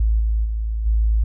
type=tone with level steps; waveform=sine; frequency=54.6 Hz; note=A1; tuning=13 cents flat; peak=-14 / -16 / -20 / -14 dBFS; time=0-1.24 s; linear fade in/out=5 ms; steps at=0.19 / 0.44 / 0.85 s; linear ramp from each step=20 ms; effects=none